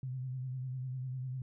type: tone with vibrato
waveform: sine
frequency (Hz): 128.9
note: C3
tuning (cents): -26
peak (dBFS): -36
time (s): 0.03-1.42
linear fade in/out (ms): 2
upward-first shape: sine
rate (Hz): 10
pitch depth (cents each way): 49
effects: none